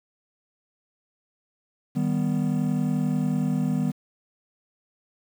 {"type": "chord", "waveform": "triangle", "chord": "Eb augmented", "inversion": "none", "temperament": "equal", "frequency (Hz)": [155.56, 196, 246.9], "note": ["Eb3", "G3", "B3"], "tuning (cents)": [0, 0, 0], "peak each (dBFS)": [-24, -25, -24], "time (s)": [1.95, 3.92], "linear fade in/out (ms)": 20, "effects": ["8-bit"]}